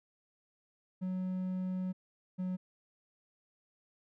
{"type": "tone pair in turn", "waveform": "triangle", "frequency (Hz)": [185, 183.93], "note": ["F#3", "F#3"], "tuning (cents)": [0, -10], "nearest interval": "unison", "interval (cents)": 10, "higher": "first", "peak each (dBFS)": [-31, -31], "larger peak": "neither", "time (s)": [[1.01, 1.93], [2.38, 2.57]], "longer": "first", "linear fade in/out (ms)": 20, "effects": []}